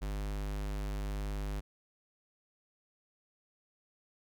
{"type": "tone", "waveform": "square", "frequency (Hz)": 50.5, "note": "G#1", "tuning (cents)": -48, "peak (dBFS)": -35, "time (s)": [0.01, 1.61], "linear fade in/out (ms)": 20, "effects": []}